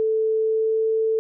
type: tone with pitch glide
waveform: sine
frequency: 440 to 443.1 Hz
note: A4 to A4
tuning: 0 to +12 cents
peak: -18 dBFS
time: 0-1.19 s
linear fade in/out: 0 ms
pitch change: +12 cents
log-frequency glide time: 0.38-0.9 s
effects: none